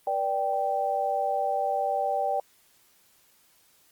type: tone cluster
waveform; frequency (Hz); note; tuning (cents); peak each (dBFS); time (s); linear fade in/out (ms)
sine; 484.9 / 586 / 782; B4 / D5 / G5; -32 / -4 / -4; -34 / -29 / -26; 0.07-2.4; 2
effects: white hiss -62 dBFS RMS until 3.91 s + Opus 32 kbps